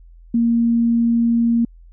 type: tone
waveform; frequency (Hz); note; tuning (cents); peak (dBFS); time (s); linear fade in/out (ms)
sine; 233.1; A#3; 0; -13; 0.34-1.65; 5
effects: added 42 Hz sine -41 dBFS peak until 1.92 s